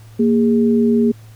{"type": "tone pair together", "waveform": "sine", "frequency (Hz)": [231.7, 409.6], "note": ["A#3", "G#4"], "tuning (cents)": [-10, -24], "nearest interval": "minor seventh", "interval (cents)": 986, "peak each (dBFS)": [-12, -17], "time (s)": [0.19, 1.12], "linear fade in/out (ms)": 10, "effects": ["added 110 Hz sine -38 dBFS peak until 1.35 s", "pink hiss -50 dBFS RMS until 1.35 s"]}